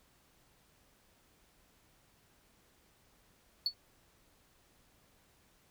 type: tone with exponential decay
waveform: sine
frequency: 4435 Hz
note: C#8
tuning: in tune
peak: -23 dBFS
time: 3.66-3.74 s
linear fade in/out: 2 ms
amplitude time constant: 16 ms
effects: tanh soft clip ceiling -25 dBFS + pink hiss -68 dBFS RMS until 5.7 s